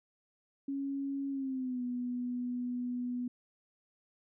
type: tone with pitch glide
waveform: sine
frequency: 276.3 to 246.2 Hz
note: C#4 to B3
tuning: -6 to -5 cents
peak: -33 dBFS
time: 0.68-3.28 s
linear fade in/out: 5 ms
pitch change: -199 cents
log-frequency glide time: 1.3-1.83 s
effects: none